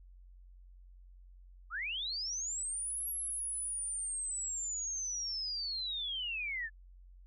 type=linear two-way sweep; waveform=sine; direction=up then down; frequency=1174.7 to 11360 to 1706 Hz; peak=-35 dBFS; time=1.7-6.7 s; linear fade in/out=50 ms; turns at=3.08 s; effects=added 45 Hz sine -53 dBFS peak until 7.26 s